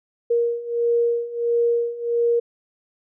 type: beating tone pair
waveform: sine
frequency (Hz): 470 / 471.5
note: A#4 / A#4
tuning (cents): +14 / +20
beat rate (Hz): 1.5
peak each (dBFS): -23 / -20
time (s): 0.3-2.4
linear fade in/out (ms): 10
effects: none